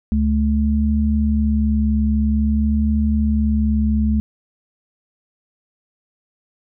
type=tone pair together; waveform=sine; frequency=71.73 / 215.7 Hz; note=D2 / A3; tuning=-40 / -34 cents; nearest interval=octave + perfect fifth; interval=1906 cents; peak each=-17 dBFS; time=0.12-4.2 s; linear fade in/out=0 ms; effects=none